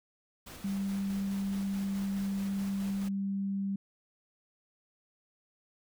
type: noise with tremolo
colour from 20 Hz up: pink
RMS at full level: -47 dBFS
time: 0.46-3.09 s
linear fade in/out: 10 ms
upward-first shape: square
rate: 4.7 Hz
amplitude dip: 25%
type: tone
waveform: sine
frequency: 196.6 Hz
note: G3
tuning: 5 cents sharp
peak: -30 dBFS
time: 0.64-3.76 s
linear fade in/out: 5 ms
effects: none